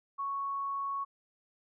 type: tone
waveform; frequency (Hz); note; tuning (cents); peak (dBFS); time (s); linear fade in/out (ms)
sine; 1108.7; C#6; 0; -32; 0.18-1.05; 20
effects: none